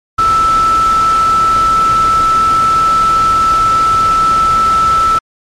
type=tone in noise; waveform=sine; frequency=1321 Hz; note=E6; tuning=3 cents sharp; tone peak=-7 dBFS; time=0.18-5.19 s; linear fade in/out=10 ms; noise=pink; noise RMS=-22 dBFS; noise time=0.18-5.19 s; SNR=+12 dB; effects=low-pass 7000 Hz 12 dB/octave + MP3 64 kbps